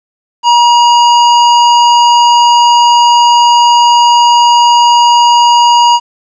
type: tone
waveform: square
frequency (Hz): 954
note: A#5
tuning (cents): +40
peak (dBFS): -4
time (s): 0.43-6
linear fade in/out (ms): 50
effects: resampled to 16000 Hz + 7-bit